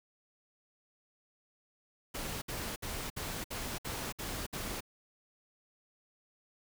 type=noise bursts; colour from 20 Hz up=pink; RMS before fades=-39 dBFS; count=8; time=2.14-4.807 s; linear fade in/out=10 ms; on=280 ms; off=61 ms; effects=none